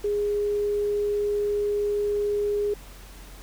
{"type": "tone", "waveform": "sine", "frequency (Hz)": 412.3, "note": "G#4", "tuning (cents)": -13, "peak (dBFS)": -22, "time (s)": [0.04, 2.74], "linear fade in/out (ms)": 5, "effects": ["added 45 Hz sine -43 dBFS peak until 3.42 s", "pink hiss -48 dBFS RMS until 3.42 s"]}